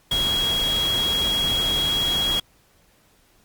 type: tone in noise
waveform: sine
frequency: 3300 Hz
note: G#7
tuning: 12 cents flat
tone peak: -20 dBFS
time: 0.11-2.4 s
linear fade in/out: 5 ms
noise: pink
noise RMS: -29 dBFS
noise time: 0.11-2.4 s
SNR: +6 dB
effects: pink hiss -59 dBFS RMS until 3.44 s + Opus 48 kbps